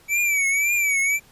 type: tone with vibrato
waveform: square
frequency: 2296 Hz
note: D7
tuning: 40 cents flat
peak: -19 dBFS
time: 0.08-1.2 s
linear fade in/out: 50 ms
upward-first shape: triangle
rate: 1.9 Hz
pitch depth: 99 cents each way
effects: pink hiss -53 dBFS RMS until 1.31 s + resampled to 32000 Hz